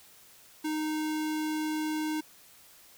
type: tone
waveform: square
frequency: 309.1 Hz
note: D#4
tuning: 11 cents flat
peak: -30 dBFS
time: 0.64-2.21 s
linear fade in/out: 10 ms
effects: white hiss -56 dBFS RMS until 2.97 s